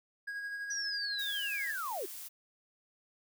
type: tone with tremolo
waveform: triangle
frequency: 1644 Hz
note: G#6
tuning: 18 cents flat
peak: -34 dBFS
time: 0.27-1.72 s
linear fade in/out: 10 ms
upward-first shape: sine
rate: 12 Hz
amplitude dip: 35%
type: linear sweep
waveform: sine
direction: down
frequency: 5910 to 329.6 Hz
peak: -35 dBFS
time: 0.7-2.06 s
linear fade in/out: 10 ms
type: noise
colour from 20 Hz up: blue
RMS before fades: -45 dBFS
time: 1.18-2.29 s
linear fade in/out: 20 ms
effects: none